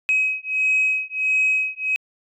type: beating tone pair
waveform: sine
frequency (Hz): 2540 / 2541.5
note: D#7 / D#7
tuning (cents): +35 / +36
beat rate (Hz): 1.5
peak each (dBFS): -20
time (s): 0.09-1.96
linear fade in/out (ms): 0
effects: tanh soft clip ceiling -12 dBFS